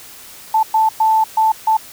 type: tone bursts at uneven times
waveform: sine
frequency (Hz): 880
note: A5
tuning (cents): 0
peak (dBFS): -10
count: 5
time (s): 0.54-0.63 / 0.74-0.89 / 1-1.24 / 1.37-1.52 / 1.67-1.77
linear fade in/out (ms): 5
effects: white hiss -38 dBFS RMS until 1.92 s